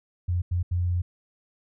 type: tone bursts at uneven times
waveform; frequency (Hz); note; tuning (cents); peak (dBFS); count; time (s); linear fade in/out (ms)
sine; 88.4; F2; +22; -22; 3; 0.28-0.42 / 0.51-0.63 / 0.71-1.02; 10
effects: none